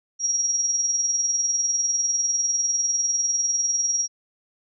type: tone with tremolo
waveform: sine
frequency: 5660 Hz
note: F8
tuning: 22 cents sharp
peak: -18 dBFS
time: 0.19-4.08 s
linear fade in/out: 50 ms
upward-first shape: sine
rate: 20 Hz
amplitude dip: 50%
effects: none